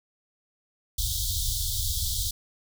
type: band-stop noise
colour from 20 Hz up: pink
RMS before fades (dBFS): -28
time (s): 0.98-2.31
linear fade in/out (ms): 5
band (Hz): 110 to 3300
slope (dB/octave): 96
effects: none

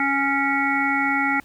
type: harmonic tone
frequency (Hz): 277.2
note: C#4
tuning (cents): 0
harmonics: 1 / 3 / 5 / 7 / 8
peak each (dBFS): -25 / -25 / -25 / -25 / -25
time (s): 0-1.4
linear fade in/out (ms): 2
effects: pink hiss -53 dBFS RMS until 1.44 s

